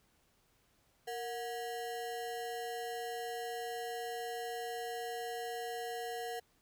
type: ring-modulated tone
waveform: square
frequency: 597 Hz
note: D5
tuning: 28 cents sharp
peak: -36 dBFS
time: 1.07-6.4 s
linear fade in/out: 10 ms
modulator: 132 Hz
effects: pink hiss -72 dBFS RMS until 6.61 s